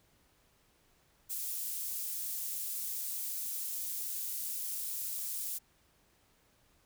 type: high-pass noise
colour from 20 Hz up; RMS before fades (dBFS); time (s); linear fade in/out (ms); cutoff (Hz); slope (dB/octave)
pink; -38; 1.29-5.59; 20; 11000; 12
effects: pink hiss -69 dBFS RMS until 6.85 s